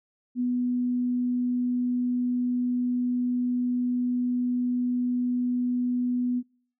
sine tone, 246.9 Hz, B3, in tune, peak -23 dBFS, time 0.35-6.43 s, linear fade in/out 50 ms, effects noise-tail reverb RT60 0.5 s tail -24 dB re dry

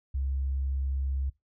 sine tone, 67.6 Hz, C#2, 43 cents flat, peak -26 dBFS, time 0.14-1.3 s, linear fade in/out 10 ms, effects noise-tail reverb RT60 0.2 s tail -23 dB re dry + tanh soft clip ceiling -22 dBFS

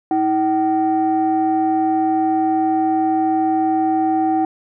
sine tone pair together, 320.5 / 763.2 Hz, E4 / G5, -49 / -47 cents, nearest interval octave + minor third, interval 1502 cents, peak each -16 dBFS, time 0.11-4.45 s, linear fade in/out 2 ms, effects tanh soft clip ceiling -9 dBFS

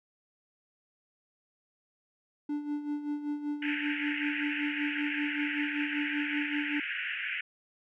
triangle tone with tremolo, 293.7 Hz, D4, in tune, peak -27 dBFS, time 2.49-6.8 s, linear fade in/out 5 ms, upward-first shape sine, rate 5.2 Hz, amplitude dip 65%
pink band-pass noise, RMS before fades -35 dBFS, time 3.62-7.41 s, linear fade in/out 5 ms, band 1500 to 2900 Hz, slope 96 dB/octave
effects none

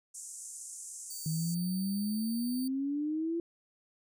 white band-pass noise, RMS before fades -45 dBFS, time 0.14-1.55 s, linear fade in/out 10 ms, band 6500 to 9300 Hz, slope 48 dB/octave
10% pulse tone, 4594 Hz, D8, 39 cents flat, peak -35 dBFS, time 1.1-2.68 s, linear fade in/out 5 ms
sine exponential sweep, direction up, 155.56 to 341.2 Hz, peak -30 dBFS, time 1.26-3.4 s, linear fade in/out 2 ms
effects none

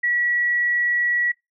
sine tone, 1932 Hz, B6, 39 cents flat, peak -18 dBFS, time 0.03-1.32 s, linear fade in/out 10 ms, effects noise-tail reverb RT60 0.2 s tail -24 dB re dry

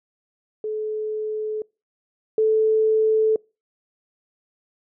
sine tone pair in turn, 430.4 / 437.2 Hz, A4 / A4, -38 / -11 cents, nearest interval unison, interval 27 cents, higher second, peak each -24 / -15 dBFS, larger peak second, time 0.64-1.62 / 2.38-3.36 s, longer neither, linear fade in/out 2 ms, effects noise-tail reverb RT60 0.3 s tail -26 dB re dry

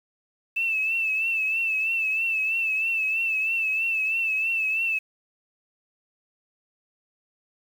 sine tone with vibrato, 2637 Hz, E7, in tune, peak -22 dBFS, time 0.56-4.99 s, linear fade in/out 10 ms, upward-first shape triangle, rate 3.1 Hz, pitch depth 63 cents each way, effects 8-bit

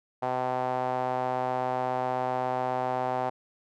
sawtooth tone with band-pass filter, 127.4 Hz, C3, 46 cents flat, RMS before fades -29 dBFS, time 0.22-3.3 s, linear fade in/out 10 ms, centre 770 Hz, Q 3.4, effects none

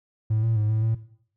triangle tone with pitch steps, 109.1 / 113.1 / 106.7 / 109.4 / 111.8 Hz, A2 / A2 / G#2 / A2 / A2, -14 / +48 / +47 / -9 / +28 cents, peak -17 dBFS, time 0.3-0.95 s, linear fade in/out 10 ms, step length 130 ms, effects noise-tail reverb RT60 0.6 s tail -17 dB re dry + tanh soft clip ceiling -14 dBFS

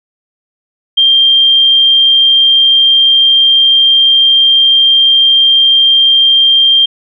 sine tone, 3183 Hz, G7, 26 cents sharp, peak -4 dBFS, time 0.97-6.86 s, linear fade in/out 10 ms, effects none

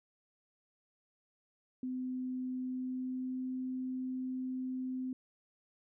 sine tone with pitch glide, 255.2 to 257.1 Hz, C4 to C4, -43 to -30 cents, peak -35 dBFS, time 1.83-5.13 s, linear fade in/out 2 ms, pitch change +13 cents, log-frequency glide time 2.63-3.54 s, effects none

